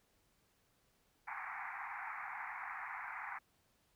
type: band-pass noise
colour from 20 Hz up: pink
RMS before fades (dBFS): -45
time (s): 1.27-3.39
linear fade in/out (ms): 10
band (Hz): 760 to 2300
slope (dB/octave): 96
effects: pink hiss -75 dBFS RMS until 3.95 s

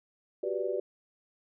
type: chord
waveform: sine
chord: G major seventh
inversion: third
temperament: equal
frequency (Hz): 370 / 392 / 493.9 / 587.3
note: F#4 / G4 / B4 / D5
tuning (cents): 0 / 0 / 0 / 0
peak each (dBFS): -35 / -34 / -35 / -35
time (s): 0.43-0.8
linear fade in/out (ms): 5
effects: none

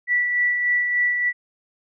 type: tone with tremolo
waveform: sine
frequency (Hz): 1958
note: B6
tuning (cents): -15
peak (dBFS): -16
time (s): 0.07-1.33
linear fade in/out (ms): 50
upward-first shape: sine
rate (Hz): 3.4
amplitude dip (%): 40
effects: none

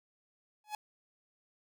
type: tone with exponential growth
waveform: 45% pulse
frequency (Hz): 845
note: G#5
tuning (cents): +30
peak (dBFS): -33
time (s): 0.64-0.75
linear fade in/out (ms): 2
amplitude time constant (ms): 23
effects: none

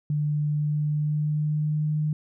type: tone with pitch glide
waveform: sine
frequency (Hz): 148.9 to 152.29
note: D3 to D#3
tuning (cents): +24 to -37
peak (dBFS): -22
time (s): 0.1-2.13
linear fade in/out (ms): 2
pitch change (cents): +39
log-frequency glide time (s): 0.49-1.91
effects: none

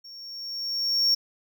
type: tone with level ramp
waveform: triangle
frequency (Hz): 5510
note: F8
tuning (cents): -24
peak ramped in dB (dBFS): -41 to -16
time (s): 0.04-1.15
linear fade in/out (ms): 10
effects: none

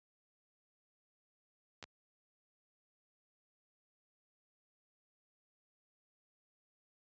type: clicks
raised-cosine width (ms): 0.2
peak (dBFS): -29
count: 2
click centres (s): 1.827 / 1.84
effects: high-pass 60 Hz 12 dB/octave + resampled to 16000 Hz

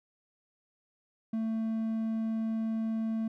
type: tone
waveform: triangle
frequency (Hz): 222.9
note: A3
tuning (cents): +23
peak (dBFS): -27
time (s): 1.33-3.28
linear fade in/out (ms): 5
effects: none

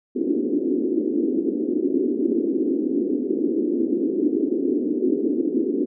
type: band-pass noise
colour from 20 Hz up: white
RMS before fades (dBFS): -22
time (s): 0.15-5.86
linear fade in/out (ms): 20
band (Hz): 250 to 380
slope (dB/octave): 48
effects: none

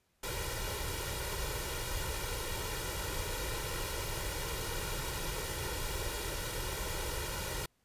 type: noise with comb filter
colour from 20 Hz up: pink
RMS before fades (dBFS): -37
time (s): 0.23-7.66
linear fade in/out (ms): 5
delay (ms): 2.1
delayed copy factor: +0.75
effects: pink hiss -75 dBFS RMS until 7.84 s + resampled to 32000 Hz

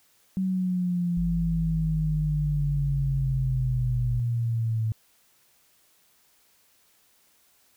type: exponential sweep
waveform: sine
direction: down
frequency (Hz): 190 to 110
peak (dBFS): -23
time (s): 0.37-4.92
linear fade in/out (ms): 0
type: tone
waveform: sine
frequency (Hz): 49.68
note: G1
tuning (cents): +24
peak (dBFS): -29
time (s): 1.17-4.2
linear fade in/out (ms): 0
effects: white hiss -63 dBFS RMS until 7.76 s

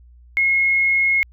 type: tone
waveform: sine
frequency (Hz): 2163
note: C#7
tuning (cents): -43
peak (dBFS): -14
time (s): 0.37-1.23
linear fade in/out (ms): 0
effects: added 60 Hz sine -44 dBFS peak until 1.32 s

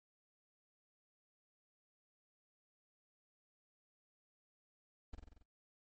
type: noise with echo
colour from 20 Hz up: brown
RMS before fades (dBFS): -45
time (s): 5.13-5.15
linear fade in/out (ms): 5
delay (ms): 46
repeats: 6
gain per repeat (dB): -3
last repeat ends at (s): 5.426
effects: noise-tail reverb RT60 0.2 s tail -24 dB re dry + MP3 32 kbps

